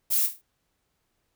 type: noise with echo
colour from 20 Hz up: violet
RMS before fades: -24 dBFS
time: 0.1-0.27 s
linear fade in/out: 20 ms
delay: 25 ms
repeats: 6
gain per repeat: -6 dB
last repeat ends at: 0.42 s
effects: pink hiss -75 dBFS RMS until 1.35 s